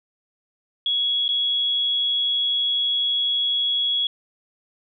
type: tone with dropouts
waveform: sine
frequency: 3344 Hz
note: G#7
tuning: 11 cents sharp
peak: -19 dBFS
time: 0.86-4.07 s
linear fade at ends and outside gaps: 2 ms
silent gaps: 1.281-1.289 s
effects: none

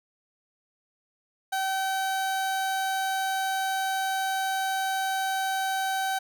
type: tone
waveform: 30% pulse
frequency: 768 Hz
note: G5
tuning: 36 cents flat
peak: -23 dBFS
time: 1.52-6.19 s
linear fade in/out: 10 ms
effects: none

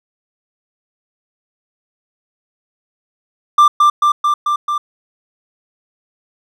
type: tone with echo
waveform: triangle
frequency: 1184 Hz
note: D6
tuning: 14 cents sharp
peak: -3 dBFS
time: 3.58-3.68 s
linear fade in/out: 5 ms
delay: 220 ms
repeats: 5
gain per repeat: -2 dB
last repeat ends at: 4.78 s
effects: none

